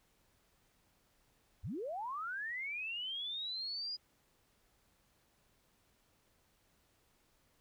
sine linear sweep, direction up, 51.7 to 4943 Hz, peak -38 dBFS, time 1.63-3.97 s, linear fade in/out 20 ms, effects pink hiss -73 dBFS RMS until 7.6 s

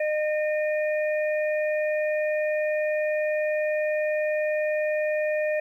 harmonic tone, 610 Hz, D#5, 34 cents flat, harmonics 1 / 3 / 4, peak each -23 / -33 / -35 dBFS, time 0-5.6 s, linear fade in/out 5 ms, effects 10-bit

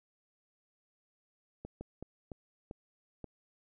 slowing click train, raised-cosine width 2 ms, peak -29 dBFS, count 6, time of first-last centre 1.65-3.243 s, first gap 160 ms, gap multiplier 1.35, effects none

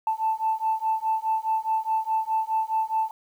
sine beating tone pair, 880 / 884.8 Hz, A5 / A5, 0 / +9 cents, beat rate 4.8 Hz, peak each -25 dBFS, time 0.07-3.11 s, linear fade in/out 2 ms, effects tanh soft clip ceiling -15 dBFS + 9-bit

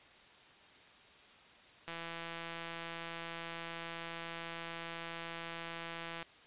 click train, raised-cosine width 0.3 ms, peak -27 dBFS, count 727, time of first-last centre 1.88-6.227 s, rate 167 Hz, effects white hiss -59 dBFS RMS until 6.46 s + resampled to 8000 Hz

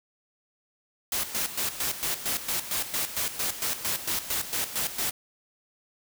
white noise with tremolo, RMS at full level -28 dBFS, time 1.12-5.11 s, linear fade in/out 2 ms, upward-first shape square, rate 4.4 Hz, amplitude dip 70%, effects none

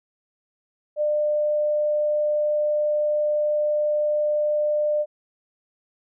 sine tone, 599 Hz, D5, 34 cents sharp, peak -19 dBFS, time 0.96-5.06 s, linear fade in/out 50 ms, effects none

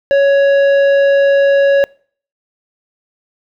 triangle tone with tanh clipping, 557 Hz, C#5, 8 cents sharp, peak -9 dBFS, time 0.11-1.84 s, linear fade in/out 0 ms, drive 14 dB, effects noise-tail reverb RT60 0.5 s tail -26 dB re dry

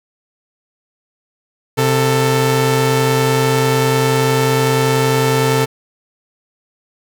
sawtooth tone pair together, 130.81 / 443.1 Hz, C3 / A4, 0 / +12 cents, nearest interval octave + major sixth, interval 2112 cents, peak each -11 dBFS, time 1.77-5.66 s, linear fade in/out 20 ms, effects none

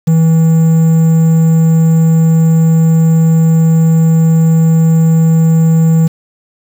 triangle tone with quantisation, 162.2 Hz, E3, 28 cents flat, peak -3 dBFS, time 0.07-6.08 s, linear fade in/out 10 ms, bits 5, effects none

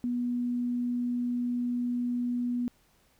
sine tone, 243.6 Hz, B3, 24 cents flat, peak -27 dBFS, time 0.04-2.68 s, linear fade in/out 0 ms, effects pink hiss -66 dBFS RMS until 3.19 s

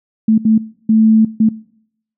sine tone bursts at uneven times, 220 Hz, A3, in tune, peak -7 dBFS, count 4, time 0.28-0.38 / 0.45-0.58 / 0.89-1.25 / 1.4-1.49 s, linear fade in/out 5 ms, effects noise-tail reverb RT60 0.7 s tail -22 dB re dry

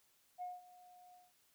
sine tone with ADSR envelope, 721 Hz, F#5, 45 cents flat, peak -39 dBFS, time 0.38-1.33 s, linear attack 39 ms, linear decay 190 ms, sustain -19 dB, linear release 190 ms, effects tanh soft clip ceiling -37 dBFS + white hiss -73 dBFS RMS until 1.54 s

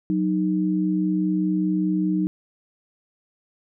sine tone pair together, 184.8 / 309.7 Hz, F#3 / D#4, -2 / -8 cents, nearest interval major sixth, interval 894 cents, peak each -22 dBFS, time 0.1-2.27 s, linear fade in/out 0 ms, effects none

